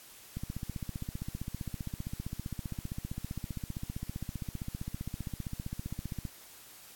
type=click train; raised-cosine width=5 ms; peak=-24 dBFS; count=91; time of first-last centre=0.37-6.252 s; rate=15.3 Hz; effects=white hiss -53 dBFS RMS until 6.95 s + AAC 64 kbps